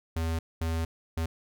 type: tone bursts at uneven times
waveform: square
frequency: 81.9 Hz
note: E2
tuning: 11 cents flat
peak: -28 dBFS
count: 3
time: 0.16-0.39 / 0.61-0.85 / 1.17-1.26 s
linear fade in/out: 5 ms
effects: none